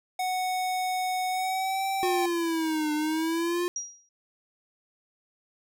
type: tone with pitch glide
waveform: square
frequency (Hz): 740 to 775.4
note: F#5 to G5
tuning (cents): 0 to -19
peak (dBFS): -27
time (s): 0.19-2.26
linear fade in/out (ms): 5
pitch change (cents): +81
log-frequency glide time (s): 1.3-1.85
type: linear two-way sweep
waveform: square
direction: down then up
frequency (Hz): 363.7 to 300.3 to 355.5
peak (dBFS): -26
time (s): 2.03-3.68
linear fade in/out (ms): 0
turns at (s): 2.93
type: tone with exponential decay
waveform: sine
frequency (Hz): 5730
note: F8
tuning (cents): +44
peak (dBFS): -27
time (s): 3.76-4.09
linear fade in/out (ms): 2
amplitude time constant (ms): 70
effects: none